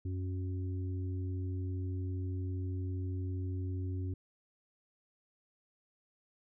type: harmonic tone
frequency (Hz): 92.5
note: F#2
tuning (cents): 0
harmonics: 1 / 3 / 4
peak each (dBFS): -34 / -44 / -49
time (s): 0.05-4.14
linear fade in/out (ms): 5
effects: none